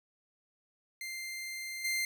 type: tone with level steps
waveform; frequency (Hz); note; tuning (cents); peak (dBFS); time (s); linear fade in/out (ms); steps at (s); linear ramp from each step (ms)
sawtooth; 2093; C7; 0; -35 / -27; 1.01-2.05; 2; 1.84; 10
effects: none